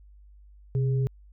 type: tone pair together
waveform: sine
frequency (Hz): 129.43 / 410.9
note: C3 / G#4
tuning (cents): -18 / -18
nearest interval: octave + minor sixth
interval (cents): 2000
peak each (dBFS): -22 / -34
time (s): 0.75-1.07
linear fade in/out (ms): 0
effects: added 50 Hz sine -49 dBFS peak until 1.32 s